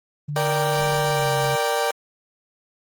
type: tone with pitch glide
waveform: sine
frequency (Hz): 146.83 to 137.79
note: D3 to C#3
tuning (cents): 0 to -10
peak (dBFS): -25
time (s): 0.28-1.56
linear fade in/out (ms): 10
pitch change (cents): -110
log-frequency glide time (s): 1.1-1.27
type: chord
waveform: 30% pulse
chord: G minor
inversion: first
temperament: equal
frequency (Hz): 466.2 / 587.3 / 784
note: Bb4 / D5 / G5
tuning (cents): 0 / 0 / 0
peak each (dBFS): -22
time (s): 0.36-1.91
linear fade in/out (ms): 2
effects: Opus 24 kbps